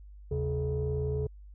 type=tone cluster; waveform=sine; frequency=77.5 / 135.4 / 426.5 Hz; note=D#2 / C#3 / G#4; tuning=-6 / -40 / +46 cents; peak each=-31 dBFS; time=0.31-1.27 s; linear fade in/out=5 ms; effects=tanh soft clip ceiling -23 dBFS + added 50 Hz sine -46 dBFS peak until 1.54 s